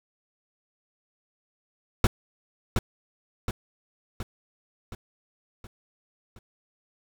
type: noise with echo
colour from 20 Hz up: brown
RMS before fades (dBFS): -18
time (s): 2.04-2.07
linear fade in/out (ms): 2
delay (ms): 720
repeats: 6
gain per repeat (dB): -5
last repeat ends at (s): 6.39
effects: none